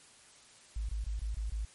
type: tone bursts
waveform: sine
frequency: 53.4 Hz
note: G#1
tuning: 49 cents sharp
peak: -32 dBFS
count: 6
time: 0.76-1.65 s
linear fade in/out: 5 ms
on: 130 ms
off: 22 ms
effects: white hiss -58 dBFS RMS until 1.74 s + MP3 48 kbps